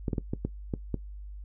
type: clicks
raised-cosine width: 3 ms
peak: -16 dBFS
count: 7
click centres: 0.082 / 0.132 / 0.182 / 0.335 / 0.45 / 0.738 / 0.943 s
effects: noise-tail reverb RT60 0.1 s tail -18 dB re dry + added 50 Hz sine -39 dBFS peak until 1.44 s

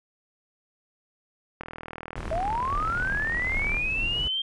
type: click train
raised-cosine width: 0.5 ms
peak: -20 dBFS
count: 88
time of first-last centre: 1.61-3.769 s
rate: 40.3 Hz
type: noise with tremolo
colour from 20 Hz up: brown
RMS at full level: -32 dBFS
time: 2.16-4.28 s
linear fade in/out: 2 ms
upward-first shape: triangle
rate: 1.6 Hz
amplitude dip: 25%
type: linear sweep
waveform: sine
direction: up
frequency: 622.3 to 3200 Hz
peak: -25 dBFS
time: 2.31-4.42 s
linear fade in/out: 5 ms
effects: resampled to 24000 Hz

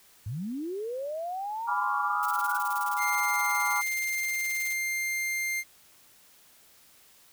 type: linear sweep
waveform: sine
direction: up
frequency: 92.5 to 1480 Hz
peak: -31 dBFS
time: 0.26-2.58 s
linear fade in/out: 5 ms
type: chord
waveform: sine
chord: G# diminished seventh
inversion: none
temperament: equal with one note detuned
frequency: 830.6 / 987.8 / 1167.2 / 1396.9 Hz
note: G#5 / B5 / D6 / F6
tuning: 0 / 0 / -11 / 0 cents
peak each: -32 dBFS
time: 1.67-3.82 s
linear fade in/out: 20 ms
type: noise with tremolo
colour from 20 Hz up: blue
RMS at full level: -39 dBFS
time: 2.23-4.75 s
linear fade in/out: 0 ms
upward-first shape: square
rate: 19 Hz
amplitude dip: 75%
type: tone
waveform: 45% pulse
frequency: 2100 Hz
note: C7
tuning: 6 cents sharp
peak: -28 dBFS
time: 2.97-5.64 s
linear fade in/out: 50 ms
effects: white hiss -58 dBFS RMS until 7.32 s

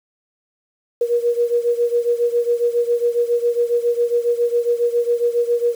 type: beating tone pair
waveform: sine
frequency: 473.9 / 481.2 Hz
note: A#4 / B4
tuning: +28 / -45 cents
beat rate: 7.3 Hz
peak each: -17 / -20 dBFS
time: 1.01-5.75 s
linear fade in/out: 5 ms
effects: 7-bit

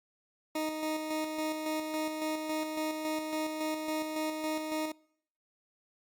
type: tone with tremolo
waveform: 20% pulse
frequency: 311.1 Hz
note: D#4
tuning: in tune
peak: -26 dBFS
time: 0.55-4.92 s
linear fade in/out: 5 ms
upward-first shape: square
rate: 3.6 Hz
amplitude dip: 40%
effects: noise-tail reverb RT60 0.7 s tail -25 dB re dry + Opus 48 kbps

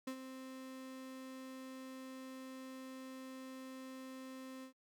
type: tone with ADSR envelope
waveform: 35% pulse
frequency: 261.6 Hz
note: C4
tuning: in tune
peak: -37 dBFS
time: 0.07-4.73 s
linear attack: 6 ms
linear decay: 76 ms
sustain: -9 dB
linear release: 98 ms
effects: noise-tail reverb RT60 0.1 s tail -26 dB re dry

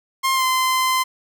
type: tone with pitch glide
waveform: sawtooth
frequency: 1061 to 1034.4 Hz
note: C6 to C6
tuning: +24 to -20 cents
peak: -13 dBFS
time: 0.23-1.04 s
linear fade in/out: 20 ms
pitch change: -44 cents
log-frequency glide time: 0.34-0.44 s
effects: none

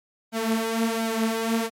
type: tone with flanger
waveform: sawtooth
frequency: 225.5 Hz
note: A3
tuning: 43 cents sharp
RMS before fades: -25 dBFS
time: 0.32-1.7 s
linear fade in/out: 50 ms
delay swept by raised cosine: 1.3 to 6.5 ms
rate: 1.4 Hz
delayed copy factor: +0.65
effects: MP3 64 kbps

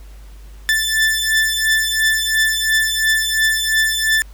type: beating tone pair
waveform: sawtooth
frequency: 1760 / 1762.9 Hz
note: A6 / A6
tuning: 0 / +3 cents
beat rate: 2.9 Hz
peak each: -14 dBFS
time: 0.69-4.22 s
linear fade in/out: 0 ms
effects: added 50 Hz sine -35 dBFS peak until 4.33 s + pink hiss -50 dBFS RMS until 4.33 s

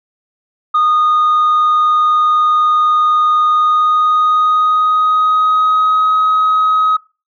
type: tone with pitch glide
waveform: sine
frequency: 1232 to 1266.6 Hz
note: D#6 to D#6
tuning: -17 to +30 cents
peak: -7 dBFS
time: 0.74-6.97 s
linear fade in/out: 10 ms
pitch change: +47 cents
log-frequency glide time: 3.47-6.14 s
effects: noise-tail reverb RT60 0.3 s tail -21 dB re dry + tanh soft clip ceiling -7 dBFS

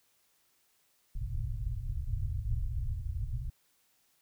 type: low-pass noise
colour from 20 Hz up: pink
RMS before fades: -34 dBFS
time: 1.15-3.5 s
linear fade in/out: 10 ms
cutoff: 130 Hz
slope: 96 dB/octave
effects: white hiss -71 dBFS RMS until 4.21 s

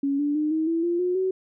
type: tone with pitch steps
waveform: sine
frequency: 278.7 / 290.9 / 303.6 / 316.8 / 330.7 / 345.1 / 360.2 / 375.9 Hz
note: C#4 / D4 / D#4 / D#4 / E4 / F4 / F#4 / F#4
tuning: +9 / -16 / -42 / +31 / +6 / -21 / -46 / +27 cents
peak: -21 dBFS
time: 0.03-1.31 s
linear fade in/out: 5 ms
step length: 160 ms
effects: none

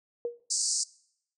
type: tone with exponential decay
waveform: sine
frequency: 474.8 Hz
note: A#4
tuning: 32 cents sharp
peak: -25 dBFS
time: 0.25-0.4 s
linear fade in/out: 1 ms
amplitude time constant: 32 ms
type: band-pass noise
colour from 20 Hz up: white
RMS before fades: -29 dBFS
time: 0.5-0.84 s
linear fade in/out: 10 ms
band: 4500 to 8800 Hz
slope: 96 dB/octave
effects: noise-tail reverb RT60 0.7 s tail -23 dB re dry

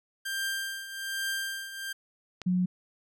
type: tone with tremolo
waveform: sawtooth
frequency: 1585 Hz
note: G6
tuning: 19 cents sharp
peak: -25 dBFS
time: 0.25-1.93 s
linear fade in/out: 10 ms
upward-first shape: triangle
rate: 1.2 Hz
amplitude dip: 75%
type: click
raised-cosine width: 0.2 ms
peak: -21 dBFS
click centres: 2.417 s
type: tone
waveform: sine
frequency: 181.5 Hz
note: F#3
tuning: 33 cents flat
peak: -23 dBFS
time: 2.46-2.66 s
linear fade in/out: 10 ms
effects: none

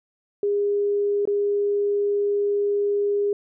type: tone with dropouts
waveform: sine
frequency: 407.4 Hz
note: G#4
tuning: 33 cents flat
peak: -19 dBFS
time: 0.43-3.33 s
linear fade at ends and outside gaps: 2 ms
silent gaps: 1.254-1.274 s
effects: none

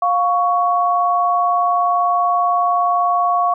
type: tone pair together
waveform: sine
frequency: 706 / 1115 Hz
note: F5 / C#6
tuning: +19 / +10 cents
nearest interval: minor sixth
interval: 791 cents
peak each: -16 dBFS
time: 0.02-3.54 s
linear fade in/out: 5 ms
effects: none

